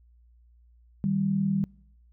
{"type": "tone pair together", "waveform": "sine", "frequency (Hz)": [155.7, 196], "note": ["D#3", "G3"], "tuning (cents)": [2, 0], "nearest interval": "major third", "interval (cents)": 398, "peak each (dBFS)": [-29, -24], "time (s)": [1.04, 1.64], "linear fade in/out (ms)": 0, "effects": ["noise-tail reverb RT60 0.8 s tail -26 dB re dry", "added 59 Hz sine -55 dBFS peak until 2.12 s"]}